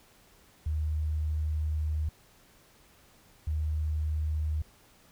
sine tone pair in turn, 77 / 77 Hz, D#2 / D#2, -17 / -17 cents, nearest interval unison, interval 0 cents, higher neither, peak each -27 dBFS, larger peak neither, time 0.66-2.09 / 3.47-4.62 s, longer first, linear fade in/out 5 ms, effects pink hiss -60 dBFS RMS until 5.11 s

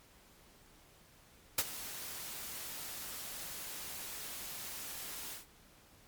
white noise with ADSR envelope, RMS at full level -28 dBFS, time 1.58-5.46 s, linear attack 5 ms, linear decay 43 ms, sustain -16 dB, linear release 140 ms, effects pink hiss -62 dBFS RMS until 6.07 s + MP3 96 kbps

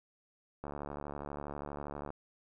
click train, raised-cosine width 1 ms, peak -27 dBFS, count 107, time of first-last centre 0.64-2.104 s, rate 72.4 Hz, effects none

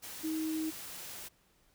sine tone in noise, 315.9 Hz, D#4, 26 cents sharp, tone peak -32 dBFS, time 0.23-0.71 s, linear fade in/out 20 ms, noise white, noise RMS -45 dBFS, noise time 0.02-1.29 s, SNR +10 dB, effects pink hiss -69 dBFS RMS until 1.74 s

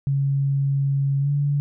sine tone with pitch glide, 138.59 to 143.39 Hz, C#3 to D3, 0 to -41 cents, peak -18 dBFS, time 0.07-1.6 s, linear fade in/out 0 ms, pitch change +59 cents, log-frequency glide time 1.2-1.3 s, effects none

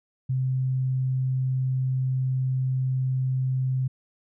sine tone, 130.1 Hz, C3, 9 cents flat, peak -22 dBFS, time 0.29-3.88 s, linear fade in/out 10 ms, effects none

